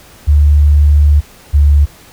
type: tone pair in turn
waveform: sine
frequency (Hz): 73.42 / 72.41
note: D2 / D2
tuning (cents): 0 / -24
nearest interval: unison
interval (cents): 24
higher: first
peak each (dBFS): -4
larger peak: neither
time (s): 0.27-1.21 / 1.53-1.86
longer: first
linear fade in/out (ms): 20
effects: pink hiss -40 dBFS RMS until 2.12 s